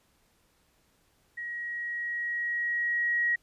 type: tone with level ramp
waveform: sine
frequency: 1900 Hz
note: A#6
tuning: 33 cents sharp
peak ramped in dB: -34 to -23 dBFS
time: 1.37-3.36 s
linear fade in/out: 10 ms
effects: pink hiss -68 dBFS RMS until 3.42 s + resampled to 32000 Hz